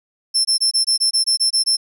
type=tone bursts; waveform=35% pulse; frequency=5340 Hz; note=E8; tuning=22 cents sharp; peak=-11 dBFS; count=11; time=0.34-1.77 s; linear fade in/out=20 ms; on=110 ms; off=22 ms; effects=none